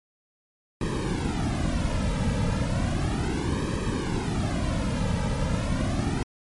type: noise with flanger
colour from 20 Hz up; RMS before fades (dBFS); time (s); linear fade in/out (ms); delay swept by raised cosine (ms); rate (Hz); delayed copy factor
brown; -26; 0.81-6.23; 2; 1.4 to 2.8; 0.34; -0.95
effects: MP3 48 kbps